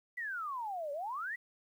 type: exponential two-way sweep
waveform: sine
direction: down then up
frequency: 2006 to 554.4 to 2006 Hz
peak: -36 dBFS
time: 0.17-1.36 s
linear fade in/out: 10 ms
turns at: 0.92 s
effects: 11-bit